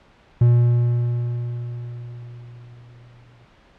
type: tone with exponential decay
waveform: triangle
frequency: 120 Hz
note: B2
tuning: 49 cents flat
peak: -8 dBFS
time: 0.41-3.45 s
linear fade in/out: 5 ms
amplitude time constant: 660 ms
effects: pink hiss -53 dBFS RMS until 3.78 s + low-pass 3000 Hz 12 dB/octave